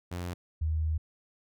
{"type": "tone pair in turn", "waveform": ["sawtooth", "sine"], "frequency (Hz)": [88.3, 78.67], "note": ["F2", "D#2"], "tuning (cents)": [20, 20], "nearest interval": "major second", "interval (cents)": 200, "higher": "first", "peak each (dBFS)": [-30, -26], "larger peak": "second", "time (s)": [[0.11, 0.34], [0.61, 0.98]], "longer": "second", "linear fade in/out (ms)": 10, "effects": []}